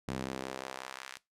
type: tone with high-pass filter sweep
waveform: sawtooth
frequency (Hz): 65.6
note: C2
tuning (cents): +5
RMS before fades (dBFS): -41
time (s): 0.08-1.17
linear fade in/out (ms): 0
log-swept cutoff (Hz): 150 to 1800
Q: 0.96
effects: noise-tail reverb RT60 0.2 s tail -20 dB re dry + low-pass 10000 Hz 12 dB/octave